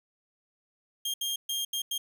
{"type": "tone bursts at uneven times", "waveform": "sawtooth", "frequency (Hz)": 3216, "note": "G7", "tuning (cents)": 44, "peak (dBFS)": -26, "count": 5, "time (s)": [[1.05, 1.14], [1.21, 1.36], [1.49, 1.65], [1.73, 1.82], [1.91, 1.98]], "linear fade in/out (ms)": 5, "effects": []}